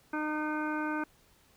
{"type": "harmonic tone", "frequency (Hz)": 305.2, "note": "D#4", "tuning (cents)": -33, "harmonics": [1, 2, 3, 4, 5, 7, 8], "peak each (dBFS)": [-33, -42, -38, -41, -37, -49, -49], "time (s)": [0.13, 1.04], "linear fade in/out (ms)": 5, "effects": ["pink hiss -64 dBFS RMS until 1.56 s"]}